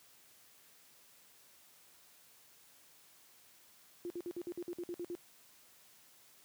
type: tone bursts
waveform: sine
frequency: 349.2 Hz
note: F4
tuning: in tune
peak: -38 dBFS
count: 11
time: 4.05-5.151 s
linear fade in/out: 0 ms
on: 51 ms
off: 54 ms
effects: white hiss -63 dBFS RMS until 6.44 s + high-pass 80 Hz 12 dB/octave